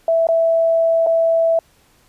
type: tone with dropouts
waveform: sine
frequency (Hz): 659.3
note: E5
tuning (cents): 0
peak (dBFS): -12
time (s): 0.08-1.59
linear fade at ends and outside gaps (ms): 2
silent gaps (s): 0.27-0.287 / 1.064-1.069
effects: pink hiss -55 dBFS RMS until 2.08 s + resampled to 32000 Hz